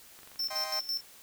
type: click train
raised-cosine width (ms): 0.3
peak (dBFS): -36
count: 14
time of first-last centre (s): 0.19-0.739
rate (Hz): 23.7
type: tone with tremolo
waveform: square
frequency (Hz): 5370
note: E8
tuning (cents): +31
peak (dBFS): -30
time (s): 0.39-1.01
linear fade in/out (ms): 5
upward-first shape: square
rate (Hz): 6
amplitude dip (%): 75
type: chord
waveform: sawtooth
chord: C minor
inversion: first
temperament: just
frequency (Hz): 627.9 / 784.9 / 1046.5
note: Eb5 / G5 / C6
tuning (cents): +16 / +2 / 0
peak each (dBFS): -37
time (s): 0.5-0.8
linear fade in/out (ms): 10
effects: white hiss -54 dBFS RMS until 1.22 s